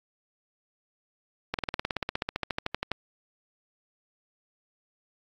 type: slowing click train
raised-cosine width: 0.3 ms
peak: -12 dBFS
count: 22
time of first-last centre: 1.54-2.916 s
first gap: 48 ms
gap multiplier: 1.03
effects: AAC 64 kbps